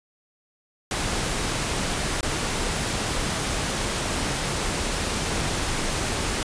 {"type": "noise with dropouts", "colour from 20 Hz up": "pink", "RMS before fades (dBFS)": -26, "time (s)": [0.91, 6.43], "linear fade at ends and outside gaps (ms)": 2, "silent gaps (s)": [2.209, 2.229], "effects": ["resampled to 22050 Hz"]}